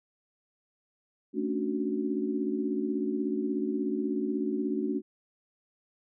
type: chord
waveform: sine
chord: D major seventh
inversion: second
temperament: equal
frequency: 220 / 277.2 / 293.7 / 370 Hz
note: A3 / C#4 / D4 / F#4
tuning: 0 / 0 / 0 / 0 cents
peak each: -33 dBFS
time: 1.33-5.02 s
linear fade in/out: 50 ms
effects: none